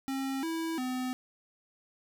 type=tone with pitch steps; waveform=square; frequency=269.1 / 327.1 / 254.4 Hz; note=C4 / E4 / C4; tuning=+49 / -13 / -48 cents; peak=-32 dBFS; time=0.08-1.13 s; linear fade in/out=0 ms; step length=350 ms; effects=none